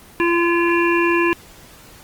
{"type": "harmonic tone", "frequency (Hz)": 342.5, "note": "F4", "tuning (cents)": -34, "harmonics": [1, 3, 5, 7, 8], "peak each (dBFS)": [-16, -21, -23, -24, -25], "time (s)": [0.2, 1.33], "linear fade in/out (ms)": 0, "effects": ["pink hiss -44 dBFS RMS until 2.03 s", "Opus 24 kbps"]}